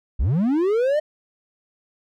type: linear sweep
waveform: triangle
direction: up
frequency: 42.51 to 622 Hz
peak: -15 dBFS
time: 0.19-1 s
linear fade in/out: 10 ms
effects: none